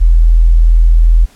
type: tone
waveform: sine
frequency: 41.3 Hz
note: E1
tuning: 4 cents sharp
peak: -3 dBFS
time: 0-1.26 s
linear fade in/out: 20 ms
effects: pink hiss -45 dBFS RMS until 1.35 s + low-pass 12000 Hz 12 dB/octave